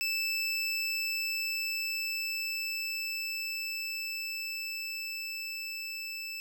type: tone with level ramp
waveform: 25% pulse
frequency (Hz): 2637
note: E7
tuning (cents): 0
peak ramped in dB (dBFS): -25 to -33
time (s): 0.01-6.4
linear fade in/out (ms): 0
effects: none